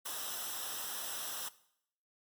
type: noise with comb filter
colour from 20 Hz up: white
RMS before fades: -40 dBFS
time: 0.05-1.49 s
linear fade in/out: 10 ms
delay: 0.44 ms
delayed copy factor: -0.75
effects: noise-tail reverb RT60 0.7 s tail -18 dB re dry + MP3 96 kbps